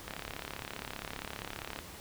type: click train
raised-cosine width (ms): 0.3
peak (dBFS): -22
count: 61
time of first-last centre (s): 0.08-1.789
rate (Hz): 35.1
effects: pink hiss -48 dBFS RMS until 2 s